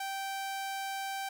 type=tone; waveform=sawtooth; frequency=780 Hz; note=G5; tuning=9 cents flat; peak=-31 dBFS; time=0-1.29 s; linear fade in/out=5 ms; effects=none